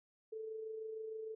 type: tone with amplitude modulation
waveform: sine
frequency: 440 Hz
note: A4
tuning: in tune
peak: -40 dBFS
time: 0.32-1.35 s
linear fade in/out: 10 ms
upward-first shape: sine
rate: 26.5 Hz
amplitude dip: 40%
effects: none